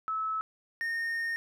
sine / triangle tone pair in turn, 1300 / 1838.5 Hz, E6 / A#6, -24 / -24 cents, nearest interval tritone, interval 600 cents, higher second, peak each -29 / -28 dBFS, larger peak second, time 0.08-0.41 / 0.81-1.36 s, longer second, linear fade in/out 0 ms, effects none

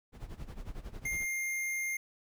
brown noise with tremolo, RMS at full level -40 dBFS, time 0.12-1.26 s, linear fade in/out 50 ms, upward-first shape sine, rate 11 Hz, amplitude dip 80%
square tone, 2115 Hz, C7, 18 cents sharp, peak -33 dBFS, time 1.05-1.97 s, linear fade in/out 5 ms
effects none

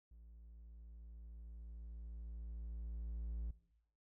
triangle tone with level ramp, 56.8 Hz, A#1, 44 cents flat, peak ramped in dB -55 to -38 dBFS, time 0.11-3.51 s, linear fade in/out 5 ms, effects noise-tail reverb RT60 0.8 s tail -17 dB re dry

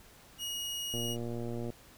sawtooth tone, 2884 Hz, F#7, 45 cents flat, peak -32 dBFS, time 0.38-1.17 s, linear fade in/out 50 ms
click train, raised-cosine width 2 ms, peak -26 dBFS, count 91, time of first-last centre 0.94-1.703 s, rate 118 Hz
effects pink hiss -57 dBFS RMS until 1.97 s

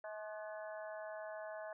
harmonic tone with a mistuned harmonic, 213.6 Hz, G#3, 49 cents sharp, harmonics 3 / 4 / 5 / 6 / 7 / 8, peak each -45 / -53 / -56 / -62 / -55 / -55 dBFS, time 0.04-1.73 s, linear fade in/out 2 ms, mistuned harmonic 6, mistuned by -88 cents, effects none

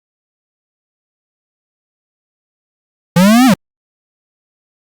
square linear two-way sweep, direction up then down, 164.81 to 269.5 to 164.81 Hz, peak -6 dBFS, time 3.16-3.54 s, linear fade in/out 5 ms, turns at 3.46 s, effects Opus 48 kbps

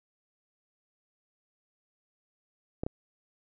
clicks, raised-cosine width 2 ms, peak -18 dBFS, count 2, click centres 2.835 / 2.865 s, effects none

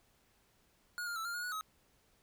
square tone with pitch steps, 1442 / 1405 / 1319 / 1398 / 1438 / 1466 / 1274 Hz, F#6 / F6 / E6 / F6 / F#6 / F#6 / D#6, -45 / +10 / +1 / +1 / -50 / -16 / +41 cents, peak -38 dBFS, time 0.98-1.61 s, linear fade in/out 0 ms, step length 90 ms, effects pink hiss -71 dBFS RMS until 2.22 s

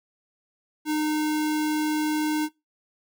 sine tone with sample-and-hold, 305.6 Hz, D#4, 31 cents flat, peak -22 dBFS, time 0.85-2.49 s, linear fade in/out 50 ms, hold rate 1225 Hz, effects noise-tail reverb RT60 0.2 s tail -20 dB re dry

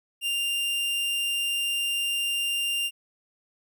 45% pulse tone, 2793 Hz, F7, 1 cent flat, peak -25 dBFS, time 0.21-2.91 s, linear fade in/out 50 ms, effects none

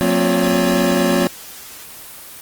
square tone cluster, 180.7 / 230.1 / 264.8 / 356.4 / 566 Hz, F#3 / A#3 / C4 / F4 / C#5, -41 / -22 / +21 / +35 / +36 cents, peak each -21 dBFS, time 0.01-1.27 s, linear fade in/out 0 ms, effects white hiss -36 dBFS RMS until 2.41 s + Opus 24 kbps

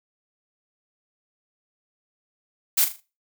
blue noise with echo, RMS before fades -19 dBFS, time 2.77-2.85 s, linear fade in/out 10 ms, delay 39 ms, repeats 4, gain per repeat -9 dB, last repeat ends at 3.006 s, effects noise-tail reverb RT60 0.3 s tail -19 dB re dry

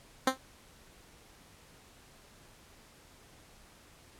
10% pulse tone with exponential decay, 262.2 Hz, C4, 4 cents sharp, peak -13 dBFS, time 0.27-0.38 s, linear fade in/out 5 ms, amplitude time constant 23 ms, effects pink hiss -58 dBFS RMS until 4.19 s + low-pass 12000 Hz 12 dB/octave

